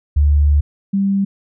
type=tone pair in turn; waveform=sine; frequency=73 / 196.87 Hz; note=D2 / G3; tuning=-10 / +8 cents; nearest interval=octave + perfect fourth; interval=1718 cents; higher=second; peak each=-9 / -13 dBFS; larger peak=first; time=0.16-0.61 / 0.93-1.25 s; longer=first; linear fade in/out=10 ms; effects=none